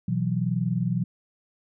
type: chord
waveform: sine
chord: B suspended fourth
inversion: none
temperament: equal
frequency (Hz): 123.47 / 164.81 / 185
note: B2 / E3 / F#3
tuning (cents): 0 / 0 / 0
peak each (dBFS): -27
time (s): 0.08-1.04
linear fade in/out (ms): 5
effects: none